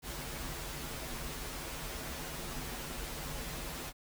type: noise with comb filter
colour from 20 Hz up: pink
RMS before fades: -41 dBFS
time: 0.02-3.93 s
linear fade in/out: 50 ms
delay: 10 ms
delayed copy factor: -0.95
effects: none